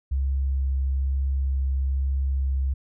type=tone with vibrato; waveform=sine; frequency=67.3 Hz; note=C2; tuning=49 cents sharp; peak=-21 dBFS; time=0.11-2.74 s; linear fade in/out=10 ms; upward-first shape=sine; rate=1.1 Hz; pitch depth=9 cents each way; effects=none